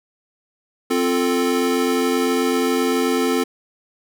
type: chord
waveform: square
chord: F major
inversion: second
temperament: equal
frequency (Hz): 261.6 / 349.2 / 440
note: C4 / F4 / A4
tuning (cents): 0 / 0 / 0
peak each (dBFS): -21 / -24 / -22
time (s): 0.9-3.44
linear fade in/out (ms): 10
effects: none